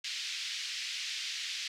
white band-pass noise, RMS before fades -38 dBFS, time 0.04-1.68 s, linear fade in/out 5 ms, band 2100 to 5200 Hz, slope 24 dB/octave, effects none

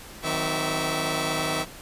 10% pulse tone cluster, 156.5 / 184.7 / 257.7 / 656 / 1148 Hz, D#3 / F#3 / C4 / E5 / D6, +10 / -3 / -26 / -9 / -40 cents, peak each -21 / -28 / -24 / -21 / -26 dBFS, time 0.22-1.66 s, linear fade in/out 50 ms, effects pink hiss -43 dBFS RMS until 1.81 s + resampled to 32000 Hz

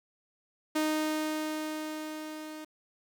sawtooth tone with level ramp, 309.3 Hz, D#4, 10 cents flat, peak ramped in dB -22 to -37 dBFS, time 0.75-2.65 s, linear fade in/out 10 ms, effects 10-bit

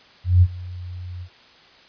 sine tone with ADSR envelope, 89.7 Hz, F2, 47 cents sharp, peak -8 dBFS, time 0.24-1.29 s, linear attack 180 ms, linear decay 51 ms, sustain -22 dB, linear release 69 ms, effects white hiss -50 dBFS RMS until 1.88 s + resampled to 11025 Hz

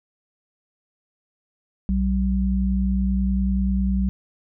sine tone pair together, 60.6 / 192.23 Hz, B1 / G3, -32 / -34 cents, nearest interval octave + minor sixth, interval 1998 cents, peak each -21 dBFS, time 1.89-4.09 s, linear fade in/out 0 ms, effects none

